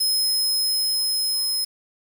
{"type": "tone with level ramp", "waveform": "sawtooth", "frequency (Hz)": 5130, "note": "E8", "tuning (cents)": -48, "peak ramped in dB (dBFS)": [-16, -19], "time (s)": [0, 1.65], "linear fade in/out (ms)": 10, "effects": ["7-bit"]}